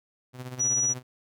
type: tone with tremolo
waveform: sawtooth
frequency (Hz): 126.7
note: B2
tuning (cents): +45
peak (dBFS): -30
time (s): 0.33-1.03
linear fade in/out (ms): 50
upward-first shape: sine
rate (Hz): 16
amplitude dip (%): 65
type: tone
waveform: sine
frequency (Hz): 5850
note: F#8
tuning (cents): -21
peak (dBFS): -22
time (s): 0.59-0.94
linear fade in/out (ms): 20
effects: none